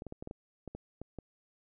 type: clicks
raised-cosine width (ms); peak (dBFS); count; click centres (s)
2; -28; 10; 0.021 / 0.067 / 0.124 / 0.225 / 0.274 / 0.311 / 0.677 / 0.75 / 1.016 / 1.187
effects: none